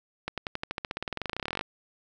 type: accelerating click train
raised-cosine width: 0.3 ms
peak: -15 dBFS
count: 29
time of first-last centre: 0.28-1.611 s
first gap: 97 ms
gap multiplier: 0.94
effects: none